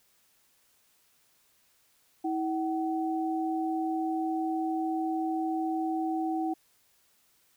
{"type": "tone pair together", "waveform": "sine", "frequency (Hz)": [322.6, 755.8], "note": ["E4", "F#5"], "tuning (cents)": [-37, 37], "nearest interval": "octave + minor third", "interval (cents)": 1474, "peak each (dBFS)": [-29, -32], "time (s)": [2.24, 6.54], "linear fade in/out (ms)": 10, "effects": ["white hiss -67 dBFS RMS until 7.56 s"]}